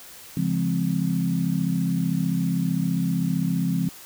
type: chord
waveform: sine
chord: Db major seventh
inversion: none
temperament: equal with one note detuned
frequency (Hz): 138.59 / 172.31 / 207.7 / 261.6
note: Db3 / F3 / Ab3 / C4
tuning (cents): 0 / -23 / 0 / 0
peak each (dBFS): -29 / -23 / -29 / -28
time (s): 0.37-3.89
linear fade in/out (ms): 2
effects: white hiss -44 dBFS RMS until 4.05 s